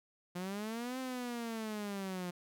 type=linear two-way sweep; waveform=sawtooth; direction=up then down; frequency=174.61 to 261.6 to 175.2 Hz; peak=-34 dBFS; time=0.35-2.31 s; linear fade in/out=10 ms; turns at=0.99 s; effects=none